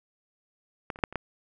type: clicks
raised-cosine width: 0.5 ms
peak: -17 / -27 / -29 / -7 / -27 / -14 dBFS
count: 6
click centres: 0.902 / 0.959 / 0.989 / 1.038 / 1.126 / 1.157 s
effects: none